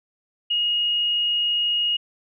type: tone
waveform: sine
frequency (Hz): 2873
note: F7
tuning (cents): +48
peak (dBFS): -19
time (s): 0.5-1.97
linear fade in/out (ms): 10
effects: none